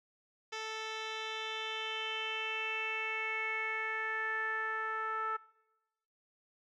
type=tone with low-pass filter sweep; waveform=10% pulse; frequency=440 Hz; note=A4; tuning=in tune; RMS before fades=-37 dBFS; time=0.52-5.37 s; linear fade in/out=10 ms; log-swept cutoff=4600 to 1400 Hz; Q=5.1; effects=noise-tail reverb RT60 1.0 s tail -23 dB re dry